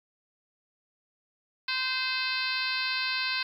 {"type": "harmonic tone", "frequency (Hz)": 517, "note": "C5", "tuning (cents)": -21, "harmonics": [2, 3, 4, 5, 6, 7, 8, 9, 10], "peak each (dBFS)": [-38, -34, -37, -33, -41, -39, -34, -36, -44], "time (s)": [1.68, 3.43], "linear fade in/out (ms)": 5, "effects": ["10-bit"]}